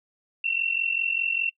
sine tone pair together, 2694 / 2739 Hz, E7 / F7, +37 / -34 cents, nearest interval unison, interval 29 cents, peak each -26 dBFS, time 0.44-1.5 s, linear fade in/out 5 ms, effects noise-tail reverb RT60 0.1 s tail -23 dB re dry

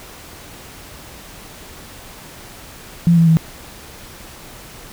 sine tone with pitch steps, 170.5 / 166.13 / 161.86 Hz, F3 / E3 / E3, -41 / +14 / -31 cents, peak -8 dBFS, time 3.07-3.37 s, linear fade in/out 0 ms, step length 100 ms, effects pink hiss -38 dBFS RMS until 4.92 s

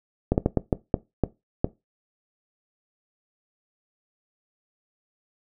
slowing click train, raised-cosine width 2 ms, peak -6 dBFS, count 8, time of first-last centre 0.32-1.645 s, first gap 59 ms, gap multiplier 1.38, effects noise-tail reverb RT60 0.2 s tail -18 dB re dry

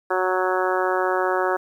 harmonic tone, 185 Hz, F#3, in tune, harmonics 2 / 3 / 4 / 5 / 6 / 7 / 8 / 9, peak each -24 / -26 / -27 / -28 / -29 / -29 / -30 / -31 dBFS, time 0.1-1.57 s, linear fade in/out 10 ms, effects 9-bit

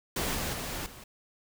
pink noise with level steps, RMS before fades -31 / -33 / -36 / -48 dBFS, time 0.16-1.04 s, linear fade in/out 5 ms, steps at 0.35 / 0.53 / 0.86 s, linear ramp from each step 2 ms, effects none

